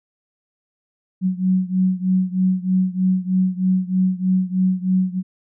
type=beating tone pair; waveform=sine; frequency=184.6 / 187.8 Hz; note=F#3 / F#3; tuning=-4 / +26 cents; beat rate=3.2 Hz; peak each=-18 / -20 dBFS; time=1.21-5.23 s; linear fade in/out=50 ms; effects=none